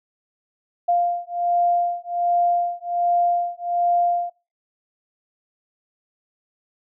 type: beating tone pair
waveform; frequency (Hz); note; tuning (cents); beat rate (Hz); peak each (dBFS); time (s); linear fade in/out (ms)
sine; 698 / 699.3; F5 / F5; -1 / +2; 1.3; -21; 0.88-4.3; 10
effects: noise-tail reverb RT60 0.3 s tail -23 dB re dry